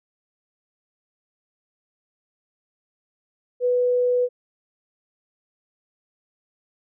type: tone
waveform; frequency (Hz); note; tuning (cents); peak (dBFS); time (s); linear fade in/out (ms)
sine; 493.9; B4; 0; -17; 3.6-4.29; 50
effects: none